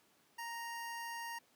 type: tone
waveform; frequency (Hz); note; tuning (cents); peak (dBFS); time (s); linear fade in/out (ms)
25% pulse; 932.3; A#5; 0; -38; 0.38-1.39; 10
effects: pink hiss -70 dBFS RMS until 1.55 s + high-pass 200 Hz 12 dB/octave